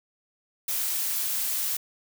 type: noise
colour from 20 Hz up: blue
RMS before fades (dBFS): -28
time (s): 0.68-1.77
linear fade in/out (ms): 5
effects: none